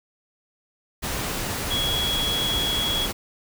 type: tone in noise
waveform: sine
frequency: 3339 Hz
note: G#7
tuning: 9 cents sharp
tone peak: -23 dBFS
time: 1.7-3.07 s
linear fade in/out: 20 ms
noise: pink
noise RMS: -28 dBFS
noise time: 1.02-3.13 s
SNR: +2 dB
effects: none